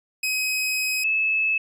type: tone pair in turn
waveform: sawtooth / sine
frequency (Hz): 2532 / 2603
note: D#7 / E7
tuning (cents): +30 / -22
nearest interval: unison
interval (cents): 48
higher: second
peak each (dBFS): -19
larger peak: neither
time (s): 0.23-1.04 / 1.04-1.58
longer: first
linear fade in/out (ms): 5
effects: resampled to 32000 Hz